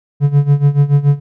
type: tone with tremolo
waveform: triangle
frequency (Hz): 143.2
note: D3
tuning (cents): -43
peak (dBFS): -3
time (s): 0.2-1.2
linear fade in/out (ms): 50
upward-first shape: sine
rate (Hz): 7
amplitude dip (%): 85
effects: none